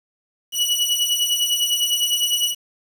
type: beating tone pair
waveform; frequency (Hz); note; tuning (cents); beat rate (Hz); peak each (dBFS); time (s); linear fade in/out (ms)
sawtooth; 2925 / 2934.9; F#7 / F#7; -21 / -15; 9.9; -19 / -17; 0.52-2.55; 50
effects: 7-bit